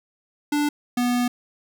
square tone pair in turn, 293.5 / 244.7 Hz, D4 / B3, -1 / -16 cents, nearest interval minor third, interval 315 cents, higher first, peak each -20 dBFS, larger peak neither, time 0.52-0.69 / 0.97-1.28 s, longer second, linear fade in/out 5 ms, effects none

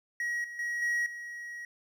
triangle tone with level steps, 1904 Hz, A#6, 36 cents sharp, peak -28 / -38 / -29 / -25 / -37 dBFS, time 0.2-1.65 s, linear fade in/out 2 ms, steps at 0.44 / 0.59 / 0.82 / 1.06 s, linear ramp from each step 2 ms, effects none

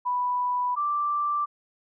sine tone pair in turn, 987.8 / 1174.7 Hz, B5 / D6, 0 / 0 cents, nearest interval minor third, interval 300 cents, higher second, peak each -23 dBFS, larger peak neither, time 0.05-0.76 / 0.76-1.46 s, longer first, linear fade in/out 20 ms, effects none

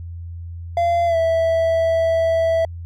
triangle tone with pitch glide, 686 to 656.9 Hz, F5 to E5, -31 to -6 cents, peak -13 dBFS, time 0.77-2.65 s, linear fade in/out 2 ms, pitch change -75 cents, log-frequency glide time 1.06-1.17 s, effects added 85 Hz sine -29 dBFS peak until 2.85 s

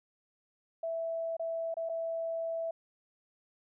sine tone with dropouts, 659.3 Hz, E5, in tune, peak -32 dBFS, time 0.83-2.71 s, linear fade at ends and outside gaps 5 ms, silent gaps 1.368-1.395 / 1.742-1.768 / 1.89-1.895 s, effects none

